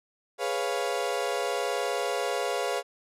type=chord; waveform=35% pulse; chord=C# dominant seventh; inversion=second; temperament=equal; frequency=415.3 / 493.9 / 554.4 / 698.5 Hz; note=G#4 / B4 / C#5 / E#5; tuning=0 / 0 / 0 / 0 cents; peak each=-31 dBFS; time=0.38-2.83 s; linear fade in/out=50 ms; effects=low-pass 11000 Hz 12 dB/octave